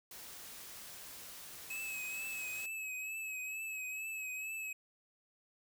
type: noise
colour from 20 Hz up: white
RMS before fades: -50 dBFS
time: 0.11-2.66 s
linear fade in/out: 2 ms
type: tone with vibrato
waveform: square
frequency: 2571 Hz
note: E7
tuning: 44 cents flat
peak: -40 dBFS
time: 1.7-4.73 s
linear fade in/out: 5 ms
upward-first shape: triangle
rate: 2.2 Hz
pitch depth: 49 cents each way
effects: none

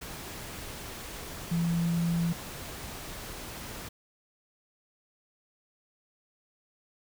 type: tone in noise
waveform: sine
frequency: 169.3 Hz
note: E3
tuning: 46 cents sharp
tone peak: -25 dBFS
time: 1.51-2.33 s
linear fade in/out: 10 ms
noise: pink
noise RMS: -41 dBFS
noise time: 0.01-3.89 s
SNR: +13 dB
effects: none

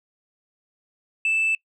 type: tone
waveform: sine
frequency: 2639 Hz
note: E7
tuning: 1 cent sharp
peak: -17 dBFS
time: 1.25-1.55 s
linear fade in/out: 2 ms
effects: noise-tail reverb RT60 0.1 s tail -24 dB re dry + tanh soft clip ceiling -17 dBFS

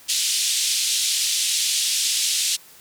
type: band-pass noise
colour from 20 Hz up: pink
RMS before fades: -22 dBFS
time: 0.08-2.57 s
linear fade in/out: 20 ms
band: 3200 to 10000 Hz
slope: 24 dB/octave
effects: white hiss -48 dBFS RMS until 2.8 s

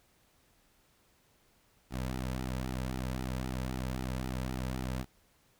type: tone with flanger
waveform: sawtooth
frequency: 63.8 Hz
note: C2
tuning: 43 cents flat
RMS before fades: -36 dBFS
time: 1.9-5.06 s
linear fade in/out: 50 ms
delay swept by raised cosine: 1.8 to 2.8 ms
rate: 3.8 Hz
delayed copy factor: -0.9
effects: pink hiss -68 dBFS RMS until 5.59 s

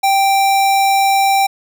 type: tone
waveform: square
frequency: 784 Hz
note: G5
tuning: in tune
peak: -11 dBFS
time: 0.03-1.47 s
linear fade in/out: 10 ms
effects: none

